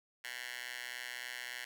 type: tone with high-pass filter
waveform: 10% pulse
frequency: 123.47 Hz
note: B2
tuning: in tune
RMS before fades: -44 dBFS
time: 0.24-1.65 s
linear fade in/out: 5 ms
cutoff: 1900 Hz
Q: 1.9
effects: none